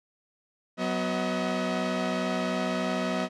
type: tone cluster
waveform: sawtooth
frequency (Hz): 185.2 / 248.1 / 637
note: F#3 / B3 / D#5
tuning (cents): +2 / +8 / +41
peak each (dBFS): -27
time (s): 0.77-3.29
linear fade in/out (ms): 50
effects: low-pass 5000 Hz 12 dB/octave